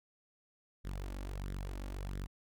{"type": "tone with flanger", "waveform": "sawtooth", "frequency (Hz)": 47.54, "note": "F#1", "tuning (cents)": 48, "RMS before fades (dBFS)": -41, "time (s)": [0.84, 2.27], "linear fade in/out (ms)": 20, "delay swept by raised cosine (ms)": [0.54, 3.64], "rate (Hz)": 1.5, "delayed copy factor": 0.65, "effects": []}